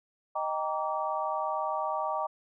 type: chord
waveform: sine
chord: Eb major seventh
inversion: none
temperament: equal with one note detuned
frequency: 622.3 / 784 / 932.3 / 1151.8 Hz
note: Eb5 / G5 / Bb5 / D6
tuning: 0 / 0 / 0 / -34 cents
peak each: -34 dBFS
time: 0.35-2.27 s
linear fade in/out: 10 ms
effects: none